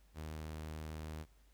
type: tone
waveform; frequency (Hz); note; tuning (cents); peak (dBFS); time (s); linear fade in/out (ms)
sawtooth; 77.9; D#2; +3; -39; 0.14-1.26; 50
effects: added 50 Hz sine -63 dBFS peak until 1.53 s + pink hiss -73 dBFS RMS until 1.53 s